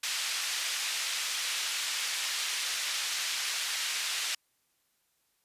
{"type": "band-pass noise", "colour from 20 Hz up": "pink", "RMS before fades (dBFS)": -33, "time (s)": [0.03, 4.35], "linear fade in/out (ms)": 5, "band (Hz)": [2300, 7500], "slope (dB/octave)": 12, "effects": ["white hiss -74 dBFS RMS until 5.44 s", "resampled to 32000 Hz"]}